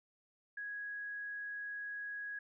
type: tone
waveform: sine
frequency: 1661.2 Hz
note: G#6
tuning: in tune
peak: -40 dBFS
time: 0.57-2.39 s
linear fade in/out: 5 ms
effects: none